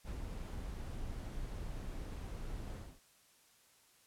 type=noise with ADSR envelope; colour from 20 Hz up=brown; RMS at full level=-41 dBFS; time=0.04-3 s; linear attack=41 ms; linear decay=85 ms; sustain=-2 dB; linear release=240 ms; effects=white hiss -67 dBFS RMS until 4.06 s + low-pass 12000 Hz 12 dB/octave